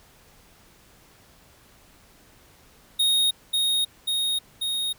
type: tone with echo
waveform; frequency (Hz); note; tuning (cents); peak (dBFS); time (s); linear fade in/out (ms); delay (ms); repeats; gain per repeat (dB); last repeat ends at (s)
square; 3729; A#7; 0; -19; 2.99-3.31; 10; 540; 3; -2; 4.93
effects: pink hiss -55 dBFS RMS until 4.98 s